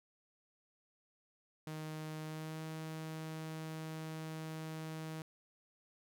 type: tone with pitch glide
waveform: sawtooth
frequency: 155.9 to 158.53 Hz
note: D#3 to D#3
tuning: +4 to +33 cents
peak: -38 dBFS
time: 1.67-5.22 s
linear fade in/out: 2 ms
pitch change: +29 cents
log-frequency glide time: 2.26-2.61 s
effects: none